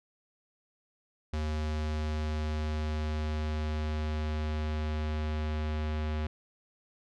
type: tone with low-pass filter sweep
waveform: square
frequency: 76.8 Hz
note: D#2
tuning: 22 cents flat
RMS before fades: -32 dBFS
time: 1.33-6.27 s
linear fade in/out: 5 ms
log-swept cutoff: 5400 to 3400 Hz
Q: 1
effects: none